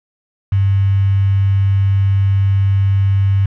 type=tone with quantisation; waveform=sine; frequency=98 Hz; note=G2; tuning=in tune; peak=-10 dBFS; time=0.52-3.46 s; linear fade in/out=5 ms; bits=5; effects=low-pass 2000 Hz 12 dB/octave